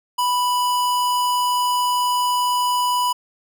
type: tone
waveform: square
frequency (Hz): 987.8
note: B5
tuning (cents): 0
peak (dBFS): -18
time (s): 0.18-3.13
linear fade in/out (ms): 10
effects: none